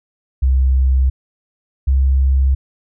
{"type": "tone pair in turn", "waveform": "sine", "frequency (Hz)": [65.41, 66.86], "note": ["C2", "C2"], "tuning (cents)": [0, 38], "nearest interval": "unison", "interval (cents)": 38, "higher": "second", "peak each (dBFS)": -10, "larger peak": "neither", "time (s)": [[0.42, 1.1], [1.87, 2.55]], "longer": "neither", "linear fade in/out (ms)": 10, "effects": []}